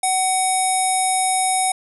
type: tone with low-pass filter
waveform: square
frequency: 750 Hz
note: F#5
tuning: 23 cents sharp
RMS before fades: -19 dBFS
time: 0.03-1.72 s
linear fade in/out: 5 ms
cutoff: 9600 Hz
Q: 9.6
effects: none